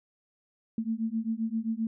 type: beating tone pair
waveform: sine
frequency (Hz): 220.6 / 228.2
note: A3 / A#3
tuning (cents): +5 / -37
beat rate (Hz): 7.6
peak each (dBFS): -31 / -31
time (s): 0.78-1.87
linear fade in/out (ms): 2
effects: none